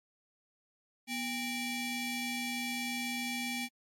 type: ring-modulated tone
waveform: sawtooth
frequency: 1046.5 Hz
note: C6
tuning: in tune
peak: -27 dBFS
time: 1.07-3.69 s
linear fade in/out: 50 ms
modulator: 1290 Hz
effects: MP3 64 kbps